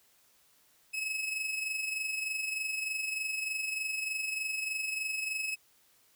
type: tone with amplitude modulation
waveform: 40% pulse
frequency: 2575 Hz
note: E7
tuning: 41 cents flat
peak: -29 dBFS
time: 0.93-5.56 s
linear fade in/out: 20 ms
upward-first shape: sine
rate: 23.3 Hz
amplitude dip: 50%
effects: white hiss -66 dBFS RMS until 6.15 s